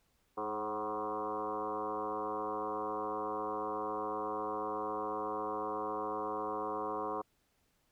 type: tone with frequency modulation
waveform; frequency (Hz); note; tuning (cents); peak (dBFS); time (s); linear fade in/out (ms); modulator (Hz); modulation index
sine; 749; F#5; +21; -34; 0.37-7.22; 10; 108; 4
effects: pink hiss -75 dBFS RMS until 7.91 s